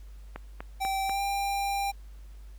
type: click train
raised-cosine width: 0.5 ms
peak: -22 dBFS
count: 4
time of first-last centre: 0.36-1.095 s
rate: 4.08 Hz
type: tone with pitch glide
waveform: square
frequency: 777 to 795.6 Hz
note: G5 to G5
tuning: -16 to +25 cents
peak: -28 dBFS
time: 0.8-1.92 s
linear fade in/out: 20 ms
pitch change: +41 cents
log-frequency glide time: 1.05-1.21 s
effects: added 50 Hz sine -43 dBFS peak until 2.58 s + pink hiss -63 dBFS RMS until 2.58 s